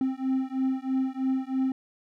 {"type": "beating tone pair", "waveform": "triangle", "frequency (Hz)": [261.6, 264.7], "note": ["C4", "C4"], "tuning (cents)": [0, 20], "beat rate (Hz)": 3.1, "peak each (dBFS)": -26, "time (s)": [0.01, 1.72], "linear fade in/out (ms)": 2, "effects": []}